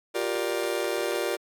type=chord; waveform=40% pulse; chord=G minor seventh; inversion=third; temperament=just; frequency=352.8 / 392 / 470.4 / 588 Hz; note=F4 / G4 / Bb4 / D5; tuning=+18 / 0 / +16 / +2 cents; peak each=-31 dBFS; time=0.14-1.37 s; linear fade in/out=20 ms; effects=AAC 64 kbps